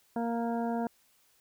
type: harmonic tone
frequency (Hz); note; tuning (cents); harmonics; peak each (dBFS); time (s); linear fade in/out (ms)
233.1; A#3; 0; 1 / 2 / 3 / 4 / 6 / 7; -31 / -37 / -35 / -40 / -49 / -52; 0.16-0.87; 2
effects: white hiss -67 dBFS RMS until 1.4 s